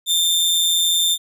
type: tone with amplitude modulation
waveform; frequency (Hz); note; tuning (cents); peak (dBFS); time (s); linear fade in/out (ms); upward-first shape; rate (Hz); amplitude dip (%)
sawtooth; 3587; A7; +33; -10; 0.06-1.18; 50; sine; 170; 50
effects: none